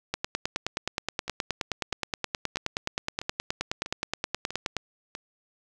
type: two click trains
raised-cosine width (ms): 0.2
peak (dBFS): -10 / -19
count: 45 / 7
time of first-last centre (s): 0.14-4.767 / 1.28-5.151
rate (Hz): 9.51 / 1.55
effects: none